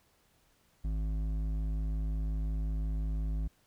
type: tone with hard clipping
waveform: sine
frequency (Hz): 52.8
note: G#1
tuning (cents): +29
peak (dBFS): -32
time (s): 0.84-3.48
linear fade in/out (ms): 10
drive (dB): 9
effects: pink hiss -69 dBFS RMS until 3.66 s